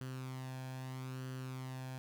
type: tone with flanger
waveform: sawtooth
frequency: 129.9 Hz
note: C3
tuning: 12 cents flat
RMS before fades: -44 dBFS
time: 0.01-1.98 s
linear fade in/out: 0 ms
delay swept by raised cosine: 0.66 to 1.22 ms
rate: 0.78 Hz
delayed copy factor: +0.55
effects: none